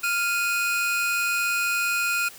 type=tone pair together; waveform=45% pulse; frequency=1396.9 / 2489 Hz; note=F6 / D#7; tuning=0 / 0 cents; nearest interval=minor seventh; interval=1000 cents; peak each=-25 dBFS; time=0.03-2.29 s; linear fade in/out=10 ms; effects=white hiss -45 dBFS RMS until 2.38 s